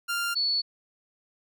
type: tone pair in turn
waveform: sawtooth / sine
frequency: 1395 / 4429 Hz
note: F6 / C#8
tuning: -2 / -2 cents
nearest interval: octave + minor sixth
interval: 2000 cents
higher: second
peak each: -23 dBFS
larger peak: neither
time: 0.08-0.35 / 0.35-0.62 s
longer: neither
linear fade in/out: 20 ms
effects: none